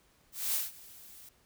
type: noise with ADSR envelope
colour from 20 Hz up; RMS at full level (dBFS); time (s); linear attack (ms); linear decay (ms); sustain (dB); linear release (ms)
blue; -30; 0.32-1.29; 220; 170; -22; 4
effects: pink hiss -67 dBFS RMS until 1.45 s